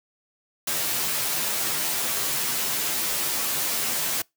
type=noise with comb filter; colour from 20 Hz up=white; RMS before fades=-26 dBFS; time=0.67-4.22 s; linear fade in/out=5 ms; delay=11 ms; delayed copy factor=-0.9; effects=noise-tail reverb RT60 0.2 s tail -26 dB re dry + high-pass 100 Hz 12 dB/octave

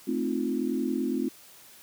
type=chord; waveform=sine; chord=F dominant seventh; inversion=first; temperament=equal; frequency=220 / 261.6 / 311.1 / 349.2 Hz; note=A3 / C4 / Eb4 / F4; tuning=0 / 0 / 0 / 0 cents; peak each=-32 / -29 / -33 / -32 dBFS; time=0.07-1.29 s; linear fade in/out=10 ms; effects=white hiss -52 dBFS RMS until 1.82 s + high-pass 80 Hz 12 dB/octave

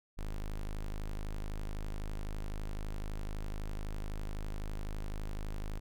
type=tone; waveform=square; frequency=25.96 Hz; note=G#0; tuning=in tune; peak=-36 dBFS; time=0.17-5.8 s; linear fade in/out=20 ms; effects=none

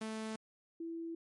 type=tone pair in turn; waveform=sawtooth / sine; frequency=219.5 / 331.6 Hz; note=A3 / E4; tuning=-4 / +10 cents; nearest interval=perfect fifth; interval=714 cents; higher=second; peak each=-35 / -39 dBFS; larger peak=first; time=0.01-0.36 / 0.8-1.15 s; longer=neither; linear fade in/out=5 ms; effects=MP3 48 kbps

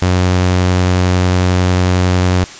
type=tone; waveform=sawtooth; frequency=91.1 Hz; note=F#2; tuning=26 cents flat; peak=-6 dBFS; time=0.02-2.44 s; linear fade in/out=0 ms; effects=white hiss -32 dBFS RMS until 2.59 s + resampled to 16000 Hz

